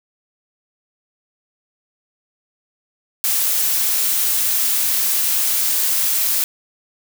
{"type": "noise", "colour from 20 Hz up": "blue", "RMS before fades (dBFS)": -18, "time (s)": [3.24, 6.44], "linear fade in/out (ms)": 0, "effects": []}